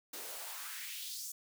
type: noise with high-pass filter sweep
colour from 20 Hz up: white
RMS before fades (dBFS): -44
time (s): 0.13-1.32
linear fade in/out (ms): 5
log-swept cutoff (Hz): 310 to 7000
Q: 2.3
effects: none